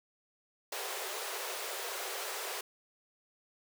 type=high-pass noise; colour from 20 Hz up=pink; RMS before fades=-39 dBFS; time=0.72-2.61 s; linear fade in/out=5 ms; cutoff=370 Hz; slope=96 dB/octave; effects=none

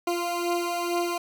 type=beating tone pair; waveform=20% pulse; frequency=346.6 / 348.8 Hz; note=F4 / F4; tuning=-13 / -2 cents; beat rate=2.2 Hz; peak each=-22 / -26 dBFS; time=0.07-1.18 s; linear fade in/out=5 ms; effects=none

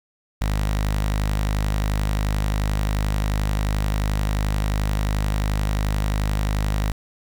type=tone with notch filter; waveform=sawtooth; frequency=51.4 Hz; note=G#1; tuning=17 cents flat; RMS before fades=-22 dBFS; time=0.41-6.92 s; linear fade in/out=5 ms; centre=370 Hz; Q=1.3; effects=8-bit

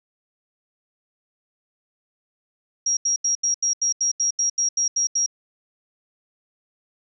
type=tone bursts; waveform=sine; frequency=5650 Hz; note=F8; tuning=19 cents sharp; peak=-18 dBFS; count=13; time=2.86-5.262 s; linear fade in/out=5 ms; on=110 ms; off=81 ms; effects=none

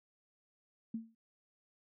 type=tone with exponential decay; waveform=sine; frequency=225.8 Hz; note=A3; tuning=45 cents sharp; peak=-33 dBFS; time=0.94-1.15 s; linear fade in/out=5 ms; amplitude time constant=45 ms; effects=none

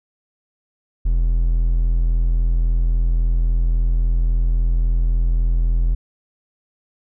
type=tone; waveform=triangle; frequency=41.83 Hz; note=E1; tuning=26 cents sharp; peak=-12 dBFS; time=1.05-5.95 s; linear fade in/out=10 ms; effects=none

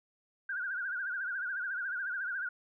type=tone with vibrato; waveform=sine; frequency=1512 Hz; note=F#6; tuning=37 cents sharp; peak=-33 dBFS; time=0.49-2.49 s; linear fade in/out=5 ms; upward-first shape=triangle; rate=14 Hz; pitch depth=140 cents each way; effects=none

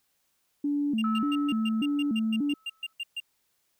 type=tone with vibrato; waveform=sine; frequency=252.9 Hz; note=B3; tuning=41 cents sharp; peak=-24 dBFS; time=0.64-2.54 s; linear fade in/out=5 ms; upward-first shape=square; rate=1.7 Hz; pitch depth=230 cents each way
type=tone bursts; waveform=triangle; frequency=2794 Hz; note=F7; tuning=in tune; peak=-29 dBFS; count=14; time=0.98-3.202 s; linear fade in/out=5 ms; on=38 ms; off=130 ms
type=tone with exponential decay; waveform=sine; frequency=1300 Hz; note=E6; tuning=24 cents flat; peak=-28 dBFS; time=1.04-2.93 s; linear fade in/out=2 ms; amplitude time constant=410 ms
effects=tanh soft clip ceiling -15 dBFS + white hiss -73 dBFS RMS until 3.79 s

